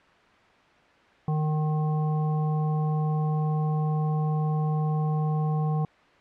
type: harmonic tone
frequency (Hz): 153.7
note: D#3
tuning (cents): -21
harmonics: 1 / 3 / 5 / 7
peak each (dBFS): -23 / -37 / -35 / -40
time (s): 1.28-5.85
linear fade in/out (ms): 2
effects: white hiss -56 dBFS RMS until 6.2 s + low-pass 2000 Hz 12 dB/octave